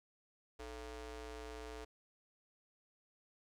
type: ring-modulated tone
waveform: sawtooth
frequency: 246.9 Hz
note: B3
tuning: in tune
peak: -39 dBFS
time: 0.59-1.85 s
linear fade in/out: 10 ms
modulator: 190 Hz
effects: low-pass 9000 Hz 12 dB/octave + 13-bit